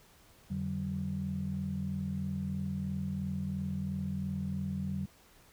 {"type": "tone cluster", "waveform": "sine", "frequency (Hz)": [88.1, 147.7, 190.7], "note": ["F2", "D3", "G3"], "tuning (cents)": [16, 10, -47], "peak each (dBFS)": [-39, -38, -34], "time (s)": [0.5, 5.06], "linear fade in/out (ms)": 10, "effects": ["tanh soft clip ceiling -24 dBFS", "pink hiss -61 dBFS RMS until 5.52 s"]}